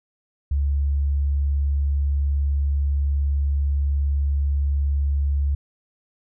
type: tone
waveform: sine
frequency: 70.6 Hz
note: C#2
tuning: 32 cents sharp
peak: -18 dBFS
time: 0.51-5.55 s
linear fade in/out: 5 ms
effects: none

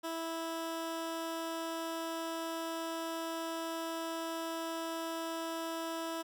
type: tone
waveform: 15% pulse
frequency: 328.4 Hz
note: E4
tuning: 6 cents flat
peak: -30 dBFS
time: 0.03-6.23 s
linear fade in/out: 20 ms
effects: none

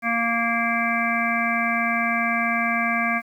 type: harmonic tone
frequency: 232.3 Hz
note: A#3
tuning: 6 cents flat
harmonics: 1 / 3 / 5 / 7 / 9 / 10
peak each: -27 / -27 / -27 / -27 / -27 / -27 dBFS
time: 0.02-3.22 s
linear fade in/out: 50 ms
effects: 9-bit

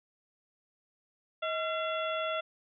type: harmonic tone with a mistuned harmonic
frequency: 682 Hz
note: F5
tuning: 41 cents flat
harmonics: 1 / 2 / 3 / 4 / 5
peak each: -33 / -35 / -43 / -41 / -41 dBFS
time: 1.42-2.41 s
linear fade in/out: 10 ms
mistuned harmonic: 1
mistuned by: -120 cents
effects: none

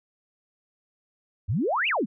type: exponential two-way sweep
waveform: sine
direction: up then down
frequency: 82.41 to 2960 to 170.5 Hz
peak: -22 dBFS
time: 1.48-2.06 s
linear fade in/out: 20 ms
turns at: 1.88 s
effects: none

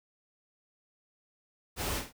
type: noise with echo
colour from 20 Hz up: pink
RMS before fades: -34 dBFS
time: 1.76-2.03 s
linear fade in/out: 50 ms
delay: 49 ms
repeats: 2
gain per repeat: -8 dB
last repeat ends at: 2.128 s
effects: none

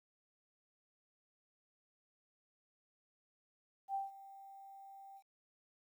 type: tone with ADSR envelope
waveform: sine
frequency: 784 Hz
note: G5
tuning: in tune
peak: -34 dBFS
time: 3.88-5.23 s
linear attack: 65 ms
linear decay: 160 ms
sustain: -18 dB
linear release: 66 ms
effects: 12-bit

